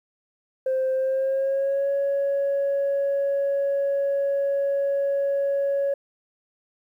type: tone with pitch glide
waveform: sine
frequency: 523.3 to 557.6 Hz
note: C5 to C#5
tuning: 0 to +10 cents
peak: -19 dBFS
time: 0.66-5.94 s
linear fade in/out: 5 ms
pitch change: +110 cents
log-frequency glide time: 0.93-1.9 s
effects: tanh soft clip ceiling -18 dBFS + 10-bit